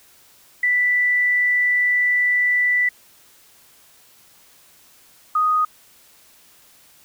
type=tone pair in turn; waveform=sine; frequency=1975.5 / 1244.5 Hz; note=B6 / D#6; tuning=0 / 0 cents; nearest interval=minor sixth; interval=800 cents; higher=first; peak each=-15 dBFS; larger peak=neither; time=0.63-2.89 / 5.35-5.65 s; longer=first; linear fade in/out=5 ms; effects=white hiss -52 dBFS RMS until 7.04 s